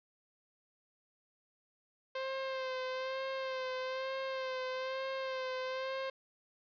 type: tone with vibrato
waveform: sawtooth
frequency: 523.3 Hz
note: C5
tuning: in tune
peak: -32 dBFS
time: 2.15-6.1 s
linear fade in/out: 5 ms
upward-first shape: sine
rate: 1.1 Hz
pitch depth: 31 cents each way
effects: resampled to 11025 Hz + 10-bit